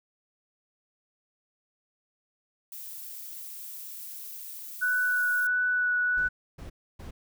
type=noise; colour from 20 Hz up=violet; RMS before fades=-41 dBFS; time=2.72-5.47 s; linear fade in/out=2 ms
type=tone with vibrato; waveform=sine; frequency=1480 Hz; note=F#6; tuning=in tune; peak=-23 dBFS; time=4.81-6.29 s; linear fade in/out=20 ms; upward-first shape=sine; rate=1.5 Hz; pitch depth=10 cents each way
type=noise bursts; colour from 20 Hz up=brown; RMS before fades=-41 dBFS; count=3; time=6.17-7.11 s; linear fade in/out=10 ms; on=120 ms; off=290 ms
effects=none